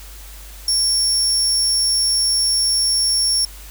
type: tone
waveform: 30% pulse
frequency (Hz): 5480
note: F8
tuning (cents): -34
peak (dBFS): -11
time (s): 0.68-3.45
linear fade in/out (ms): 2
effects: added 50 Hz sine -36 dBFS peak until 3.7 s + white hiss -41 dBFS RMS until 3.7 s